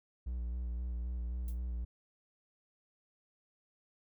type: tone with vibrato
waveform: triangle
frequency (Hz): 60.2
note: B1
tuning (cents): -44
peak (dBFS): -33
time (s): 0.26-1.85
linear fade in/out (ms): 10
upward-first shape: square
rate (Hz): 3.8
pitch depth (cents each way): 32
type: noise with exponential decay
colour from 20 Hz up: violet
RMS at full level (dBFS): -48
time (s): 1.48-1.59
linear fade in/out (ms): 2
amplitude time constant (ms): 23
effects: none